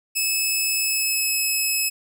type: tone with pitch glide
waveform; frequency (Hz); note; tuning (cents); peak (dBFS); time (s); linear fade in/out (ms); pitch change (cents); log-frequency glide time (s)
10% pulse; 2596 to 2580; E7 to E7; -27 to -38; -12; 0.15-1.9; 20; -11; 0.78-1.37
effects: none